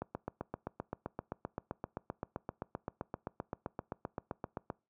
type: click train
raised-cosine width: 1 ms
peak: -23 dBFS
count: 37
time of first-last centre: 0.02-4.701 s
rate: 7.69 Hz
effects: noise-tail reverb RT60 0.3 s tail -24 dB re dry + high-pass 80 Hz 12 dB/octave